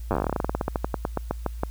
slowing click train, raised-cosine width 1 ms, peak -10 dBFS, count 28, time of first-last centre 0.11-1.634 s, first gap 9 ms, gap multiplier 1.12, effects added 57 Hz sine -32 dBFS peak until 1.7 s + white hiss -55 dBFS RMS until 1.7 s

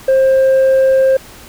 sine tone with tanh clipping, 530 Hz, C5, 22 cents sharp, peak -8 dBFS, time 0.08-1.17 s, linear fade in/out 5 ms, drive 2 dB, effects pink hiss -37 dBFS RMS until 1.48 s

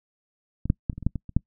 clicks, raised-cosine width 5 ms, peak -17 / -7 / -11 / -28 / -23 / -24 / -9 / -17 / -26 / -7 dBFS, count 10, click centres 0.656 / 0.701 / 0.898 / 0.93 / 0.98 / 1.027 / 1.066 / 1.157 / 1.293 / 1.366 s, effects noise-tail reverb RT60 0.1 s tail -26 dB re dry

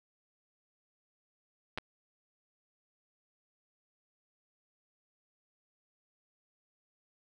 clicks, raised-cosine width 0.3 ms, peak -20 dBFS, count 2, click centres 1.776 / 1.784 s, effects none

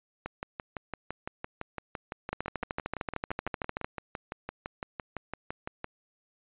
two click trains, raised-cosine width 0.5 ms, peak -20 / -16 dBFS, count 34 / 21, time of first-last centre 0.26-5.844 / 2.33-3.845 s, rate 5.91 / 13.2 Hz, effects resampled to 8000 Hz

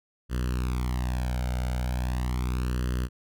sawtooth tone with flanger, 62.1 Hz, B1, 10 cents sharp, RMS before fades -28 dBFS, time 0.29-3.09 s, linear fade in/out 50 ms, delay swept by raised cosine 0.65 to 1.37 ms, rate 0.38 Hz, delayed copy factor +0.85, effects none

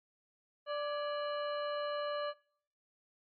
harmonic tone with a mistuned harmonic, 587 Hz, D5, 1 cent flat, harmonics 1 / 2 / 3 / 4 / 5 / 7, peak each -35 / -40 / -46 / -58 / -48 / -52 dBFS, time 0.66-2.34 s, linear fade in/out 50 ms, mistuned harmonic 3, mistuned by -78 cents, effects noise-tail reverb RT60 0.6 s tail -23 dB re dry + MP3 32 kbps

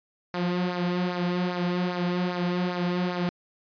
sawtooth tone with flanger, 178.2 Hz, F3, 35 cents sharp, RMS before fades -27 dBFS, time 0.34-3.29 s, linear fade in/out 0 ms, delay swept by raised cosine 0.3 to 4.4 ms, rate 2.5 Hz, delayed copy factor -0.6, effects resampled to 11025 Hz

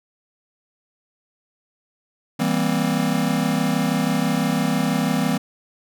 square chord, C dominant seventh, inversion first, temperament just, 163.52 / 196.22 / 235.5 / 261.6 Hz, E3 / G3 / Bb3 / C4, -14 / +2 / +18 / 0 cents, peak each -25 dBFS, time 2.39-5.38 s, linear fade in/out 10 ms, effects none

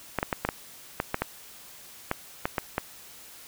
clicks, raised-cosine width 0.5 ms, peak -10 dBFS, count 12, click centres 0.187 / 0.229 / 0.328 / 0.45 / 0.489 / 1.001 / 1.144 / 1.22 / 2.114 / 2.455 / 2.582 / 2.781 s, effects white hiss -48 dBFS RMS until 3.47 s

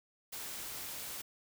white noise, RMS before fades -43 dBFS, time 0.32-1.22 s, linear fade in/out 10 ms, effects none

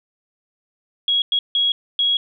sine tone bursts at uneven times, 3316 Hz, G#7, 3 cents flat, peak -15 dBFS, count 4, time 1.08-1.22 / 1.32-1.39 / 1.55-1.72 / 1.99-2.17 s, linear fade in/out 2 ms, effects none

